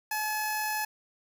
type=tone with notch filter; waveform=10% pulse; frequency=855 Hz; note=A5; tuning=50 cents flat; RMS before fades=-31 dBFS; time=0.11-0.85 s; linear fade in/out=5 ms; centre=3600 Hz; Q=0.84; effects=9-bit